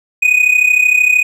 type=tone with amplitude modulation; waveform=triangle; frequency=2489 Hz; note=D#7; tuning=in tune; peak=-3 dBFS; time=0.22-1.23 s; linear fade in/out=10 ms; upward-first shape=sine; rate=33.1 Hz; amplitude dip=75%; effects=none

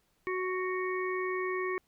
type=harmonic tone; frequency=370.1 Hz; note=F#4; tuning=in tune; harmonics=1 / 3 / 5 / 6; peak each=-32 / -37 / -39 / -40 dBFS; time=0.27-1.78 s; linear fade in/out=0 ms; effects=pink hiss -73 dBFS RMS until 1.87 s

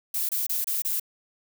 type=noise bursts; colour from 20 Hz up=violet; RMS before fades=-27 dBFS; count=5; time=0.14-0.998 s; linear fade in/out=5 ms; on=150 ms; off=27 ms; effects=none

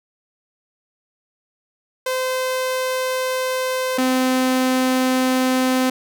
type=tone pair in turn; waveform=sawtooth; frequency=515 / 257.5 Hz; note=C5 / C4; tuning=-28 / -28 cents; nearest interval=octave; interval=1200 cents; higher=first; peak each=-16 / -12 dBFS; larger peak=second; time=2.06-3.98 / 3.98-5.9 s; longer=neither; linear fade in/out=5 ms; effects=none

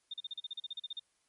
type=tone bursts; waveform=sine; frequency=3639 Hz; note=A#7; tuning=42 cents flat; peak=-37 dBFS; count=14; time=0.11-0.996 s; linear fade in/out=5 ms; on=28 ms; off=38 ms; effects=white hiss -75 dBFS RMS until 1.28 s + MP3 48 kbps

